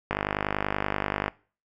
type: click train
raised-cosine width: 0.5 ms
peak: -10 dBFS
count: 60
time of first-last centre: 0.11-1.281 s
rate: 50.4 Hz
effects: noise-tail reverb RT60 0.4 s tail -22 dB re dry